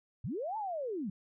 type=linear two-way sweep; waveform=sine; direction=up then down; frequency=84.6 to 897 to 170.2 Hz; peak=-34 dBFS; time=0.24-1.1 s; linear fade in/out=5 ms; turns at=0.57 s; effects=none